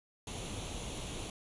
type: noise with comb filter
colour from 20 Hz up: pink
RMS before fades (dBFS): -41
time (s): 0.27-1.3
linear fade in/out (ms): 2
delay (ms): 0.3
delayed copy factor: +0.6
effects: resampled to 24000 Hz